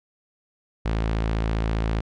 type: tone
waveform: sawtooth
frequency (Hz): 55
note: A1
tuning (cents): 0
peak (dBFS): -18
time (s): 0.85-2.01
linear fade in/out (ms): 10
effects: low-pass 4000 Hz 12 dB/octave